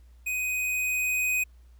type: tone with level ramp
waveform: square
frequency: 2501 Hz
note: D#7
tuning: 8 cents sharp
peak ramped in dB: -28 to -24 dBFS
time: 0.26-1.44 s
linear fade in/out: 10 ms
effects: added 60 Hz sine -50 dBFS peak until 1.79 s + pink hiss -69 dBFS RMS until 1.79 s